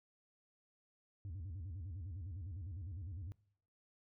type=tone with vibrato; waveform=sine; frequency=88.9 Hz; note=F2; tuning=31 cents sharp; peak=-40 dBFS; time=1.25-3.32 s; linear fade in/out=0 ms; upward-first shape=square; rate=9.9 Hz; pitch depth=190 cents each way; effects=noise-tail reverb RT60 0.6 s tail -23 dB re dry + tanh soft clip ceiling -42 dBFS